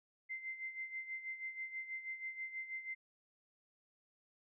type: tone with tremolo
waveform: sine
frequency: 2079 Hz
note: C7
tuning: 12 cents flat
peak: -39 dBFS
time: 0.29-2.95 s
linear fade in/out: 20 ms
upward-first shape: sine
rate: 6.2 Hz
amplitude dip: 70%
effects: none